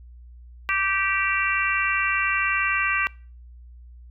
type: harmonic tone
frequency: 389.5 Hz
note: G4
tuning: 11 cents flat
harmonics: 3 / 4 / 5 / 6 / 7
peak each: -27 / -27 / -27 / -27 / -27 dBFS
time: 0.69-3.07 s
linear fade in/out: 0 ms
effects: noise-tail reverb RT60 0.4 s tail -24 dB re dry + added 60 Hz sine -42 dBFS peak until 4.1 s